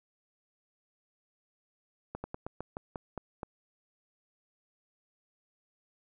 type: slowing click train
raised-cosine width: 1 ms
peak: -23 dBFS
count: 9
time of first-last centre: 2.15-3.432 s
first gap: 90 ms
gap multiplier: 1.16
effects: none